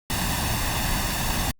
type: noise with comb filter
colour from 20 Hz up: pink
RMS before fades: -25 dBFS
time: 0.1-1.51 s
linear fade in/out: 0 ms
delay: 1.1 ms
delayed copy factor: +0.6
effects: Opus 48 kbps